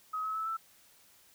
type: tone with pitch steps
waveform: sine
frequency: 1268 / 1287.2 / 1306.7 / 1326.4 Hz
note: D#6 / E6 / E6 / E6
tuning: +32 / -42 / -16 / +10 cents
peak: -32 dBFS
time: 0.13-0.57 s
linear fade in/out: 10 ms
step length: 110 ms
effects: white hiss -62 dBFS RMS until 1.34 s